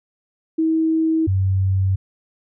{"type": "tone pair in turn", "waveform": "sine", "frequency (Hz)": [321.1, 95.46], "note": ["E4", "G2"], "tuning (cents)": [-45, -45], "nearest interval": "octave + major sixth", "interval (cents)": 2100, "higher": "first", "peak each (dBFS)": -15, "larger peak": "neither", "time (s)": [[0.58, 1.27], [1.27, 1.96]], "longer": "neither", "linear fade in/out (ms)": 10, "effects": []}